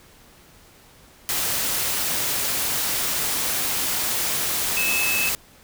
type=tone in noise; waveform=sine; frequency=2603 Hz; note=E7; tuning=22 cents flat; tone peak=-22 dBFS; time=4.77-5.29 s; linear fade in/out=0 ms; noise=white; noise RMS=-24 dBFS; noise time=1.29-5.35 s; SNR=-1 dB; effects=pink hiss -51 dBFS RMS until 5.63 s